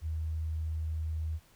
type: tone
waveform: sine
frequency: 79.2 Hz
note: D#2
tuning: 31 cents sharp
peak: -31 dBFS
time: 0.01-1.4 s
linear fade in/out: 50 ms
effects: pink hiss -63 dBFS RMS until 1.55 s